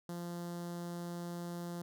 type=tone with notch filter; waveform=sawtooth; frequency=173.1 Hz; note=F3; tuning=15 cents flat; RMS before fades=-42 dBFS; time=0.09-1.82 s; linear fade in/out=2 ms; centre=2400 Hz; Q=0.93; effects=none